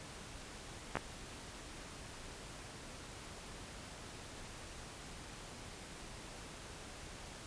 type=clicks; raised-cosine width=0.5 ms; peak=-19 dBFS; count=2; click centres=0.955 / 0.97 s; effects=pink hiss -50 dBFS RMS until 7.46 s + resampled to 22050 Hz